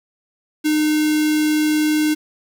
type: tone with notch filter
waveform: square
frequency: 305.3 Hz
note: D#4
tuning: 33 cents flat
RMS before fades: -17 dBFS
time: 0.64-2.15 s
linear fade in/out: 20 ms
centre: 840 Hz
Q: 0.99
effects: 8-bit